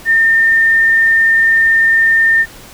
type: tone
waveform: sine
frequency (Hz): 1811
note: A6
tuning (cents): +49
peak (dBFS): -7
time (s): 0.05-2.46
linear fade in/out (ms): 50
effects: pink hiss -36 dBFS RMS until 2.73 s